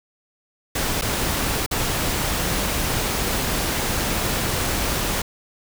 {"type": "noise with dropouts", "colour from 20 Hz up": "pink", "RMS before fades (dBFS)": -23, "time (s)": [0.75, 5.22], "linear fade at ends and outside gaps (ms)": 5, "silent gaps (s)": [[1.013, 1.02], [1.663, 1.711]], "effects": []}